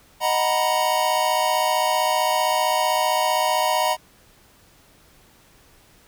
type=chord; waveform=square; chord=B major seventh; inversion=first; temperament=equal; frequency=622.3 / 740 / 932.3 / 987.8 Hz; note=D#5 / F#5 / A#5 / B5; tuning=0 / 0 / 0 / 0 cents; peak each=-25 dBFS; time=0.2-3.97 s; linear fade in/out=50 ms; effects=pink hiss -54 dBFS RMS until 6.07 s